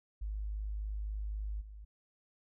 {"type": "tone with level steps", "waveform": "sine", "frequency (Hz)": 51.91, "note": "G#1", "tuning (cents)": 0, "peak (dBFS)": [-35, -46], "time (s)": [0.21, 1.85], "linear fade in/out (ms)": 10, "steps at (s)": 1.6, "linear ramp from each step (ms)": 20, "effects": []}